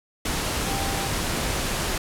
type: tone in noise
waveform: sine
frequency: 788 Hz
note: G5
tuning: 9 cents sharp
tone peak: -32 dBFS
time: 0.66-1.08 s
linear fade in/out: 5 ms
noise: pink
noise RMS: -26 dBFS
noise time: 0.25-1.98 s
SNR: -9 dB
effects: low-pass 12000 Hz 12 dB/octave